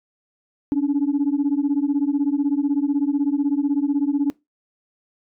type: beating tone pair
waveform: sine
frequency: 277.7 / 293.7 Hz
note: C#4 / D4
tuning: +3 / 0 cents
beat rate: 16 Hz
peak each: -19 dBFS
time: 0.72-4.3 s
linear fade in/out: 0 ms
effects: noise-tail reverb RT60 0.2 s tail -22 dB re dry + tanh soft clip ceiling -13 dBFS